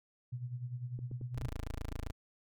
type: tone with tremolo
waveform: sine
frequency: 123 Hz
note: B2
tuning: 7 cents flat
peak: -35 dBFS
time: 0.32-1.48 s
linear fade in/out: 10 ms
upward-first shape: sine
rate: 10 Hz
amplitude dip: 70%
type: clicks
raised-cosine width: 3 ms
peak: -34 dBFS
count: 4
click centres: 0.99 / 1.114 / 1.213 / 1.917 s
type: tone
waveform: 15% pulse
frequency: 27.61 Hz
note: A0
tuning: 7 cents sharp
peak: -32 dBFS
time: 1.34-2.12 s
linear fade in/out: 20 ms
effects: none